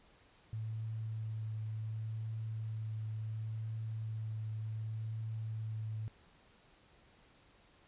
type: tone with vibrato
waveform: sine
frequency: 110 Hz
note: A2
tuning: in tune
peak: -37 dBFS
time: 0.53-6.08 s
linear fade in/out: 0 ms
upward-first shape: triangle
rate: 0.69 Hz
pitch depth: 16 cents each way
effects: pink hiss -65 dBFS RMS until 7.87 s + resampled to 8000 Hz